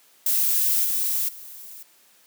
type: noise with level steps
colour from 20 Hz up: violet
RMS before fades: -21 / -24 / -41 dBFS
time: 0.26-1.83 s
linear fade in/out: 5 ms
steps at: 0.84 / 1.28 s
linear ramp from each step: 10 ms
effects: white hiss -57 dBFS RMS until 2.26 s + high-pass 200 Hz 12 dB/octave